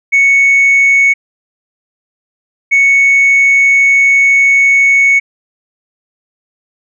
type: tone pair in turn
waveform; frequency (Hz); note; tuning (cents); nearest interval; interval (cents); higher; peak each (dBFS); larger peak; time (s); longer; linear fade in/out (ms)
sine; 2217 / 2217; C#7 / C#7; 0 / 0; unison; 0; neither; -3; neither; 0.12-1.14 / 2.71-5.2; second; 20
effects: tanh soft clip ceiling -3 dBFS